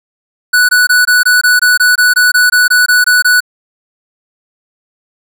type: tone bursts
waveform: square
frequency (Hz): 1480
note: F#6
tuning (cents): 0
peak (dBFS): -6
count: 16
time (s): 0.53-3.405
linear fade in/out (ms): 10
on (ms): 160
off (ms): 21
effects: none